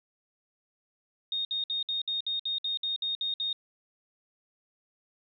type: tone bursts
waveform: sine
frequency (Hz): 3700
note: A#7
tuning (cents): -14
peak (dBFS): -28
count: 12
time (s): 1.32-3.529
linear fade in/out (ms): 2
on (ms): 130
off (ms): 59
effects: none